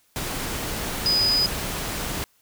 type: tone in noise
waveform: sine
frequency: 4978 Hz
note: D#8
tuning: in tune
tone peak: -18 dBFS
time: 1.06-1.46 s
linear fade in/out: 0 ms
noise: pink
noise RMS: -29 dBFS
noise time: 0.16-2.24 s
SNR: +8 dB
effects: white hiss -63 dBFS RMS until 2.41 s